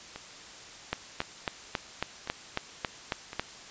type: two click trains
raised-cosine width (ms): 0.3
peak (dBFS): -12 / -23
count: 10 / 4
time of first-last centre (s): 0.93-3.396 / 0.16-3.331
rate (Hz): 3.65 / 0.946
effects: white hiss -47 dBFS RMS until 3.7 s + resampled to 16000 Hz